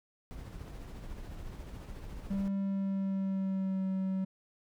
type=noise with tremolo; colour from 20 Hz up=brown; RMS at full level=-42 dBFS; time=0.31-2.48 s; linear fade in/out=0 ms; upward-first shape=sine; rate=14 Hz; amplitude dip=35%
type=tone with pitch glide; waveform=triangle; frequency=196.5 to 190.03 Hz; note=G3 to F#3; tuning=+4 to +46 cents; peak=-28 dBFS; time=2.3-4.25 s; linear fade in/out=10 ms; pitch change=-58 cents; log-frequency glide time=2.52-3.85 s
effects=none